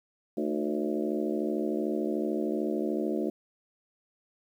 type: harmonic tone with a mistuned harmonic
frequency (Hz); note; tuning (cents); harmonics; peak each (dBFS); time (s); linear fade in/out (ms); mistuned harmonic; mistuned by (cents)
73.42; D2; 0; 3 / 4 / 5 / 6 / 7 / 8 / 9; -33 / -32 / -32 / -41 / -38 / -39 / -41; 0.37-3.3; 5; 4; +62
effects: 10-bit